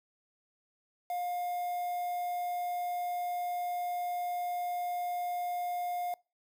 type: tone with quantisation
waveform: triangle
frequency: 710 Hz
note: F5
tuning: 28 cents sharp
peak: -30 dBFS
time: 1.1-6.14 s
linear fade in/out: 2 ms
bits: 8
effects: noise-tail reverb RT60 0.3 s tail -24 dB re dry